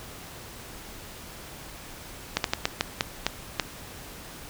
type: slowing click train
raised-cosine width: 0.2 ms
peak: -5 dBFS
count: 8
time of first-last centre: 2.37-3.598 s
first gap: 72 ms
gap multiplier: 1.29
effects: pink hiss -43 dBFS RMS until 4.49 s